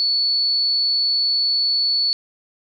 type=tone; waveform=sine; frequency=4435 Hz; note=C#8; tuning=in tune; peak=-16 dBFS; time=0-2.13 s; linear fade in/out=0 ms; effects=none